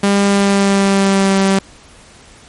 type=tone with pitch glide; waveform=sawtooth; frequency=200 to 194.08 Hz; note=G3 to G3; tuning=+35 to -17 cents; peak=-6 dBFS; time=0.03-1.59 s; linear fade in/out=5 ms; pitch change=-52 cents; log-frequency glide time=0.27-1.37 s; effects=pink hiss -42 dBFS RMS until 2.48 s + MP3 48 kbps